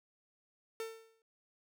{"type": "tone with exponential decay", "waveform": "45% pulse", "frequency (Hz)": 450, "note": "A4", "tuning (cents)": 39, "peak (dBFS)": -36, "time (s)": [0.8, 1.22], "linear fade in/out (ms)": 1, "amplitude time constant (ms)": 90, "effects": []}